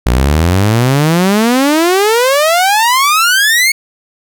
sawtooth exponential sweep, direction up, 57.2 to 2217 Hz, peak -4 dBFS, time 0.06-3.72 s, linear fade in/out 5 ms, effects none

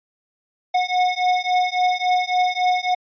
square beating tone pair, 727 / 730.6 Hz, F#5 / F#5, -31 / -22 cents, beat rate 3.6 Hz, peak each -21 dBFS, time 0.74-2.95 s, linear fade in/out 10 ms, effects resampled to 11025 Hz

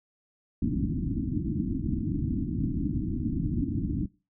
white low-pass noise, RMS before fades -29 dBFS, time 0.62-4.06 s, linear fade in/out 5 ms, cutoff 320 Hz, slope 96 dB/octave, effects noise-tail reverb RT60 0.3 s tail -21 dB re dry

